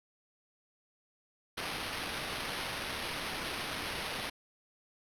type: noise with sample-and-hold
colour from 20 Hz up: blue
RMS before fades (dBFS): -38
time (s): 1.57-4.3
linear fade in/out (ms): 10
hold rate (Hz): 7350
effects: low-pass 12000 Hz 12 dB/octave